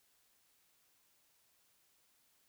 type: silence
effects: white hiss -73 dBFS RMS until 2.48 s